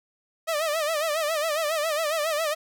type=tone with vibrato; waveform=sawtooth; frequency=622.3 Hz; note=D#5; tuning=in tune; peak=-20 dBFS; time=0.47-2.55 s; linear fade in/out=20 ms; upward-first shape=sine; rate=7.3 Hz; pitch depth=110 cents each way; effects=none